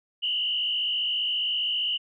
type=tone with frequency modulation; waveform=sine; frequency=2943 Hz; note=F#7; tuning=10 cents flat; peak=-24 dBFS; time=0.22-1.98 s; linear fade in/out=20 ms; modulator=55 Hz; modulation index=2.2; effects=none